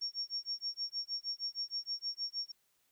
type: tone with tremolo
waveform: sine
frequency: 5520 Hz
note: F8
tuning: 21 cents flat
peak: -33 dBFS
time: 0.01-2.52 s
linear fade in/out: 10 ms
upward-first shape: sine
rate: 6.4 Hz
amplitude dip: 100%
effects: white hiss -75 dBFS RMS until 2.91 s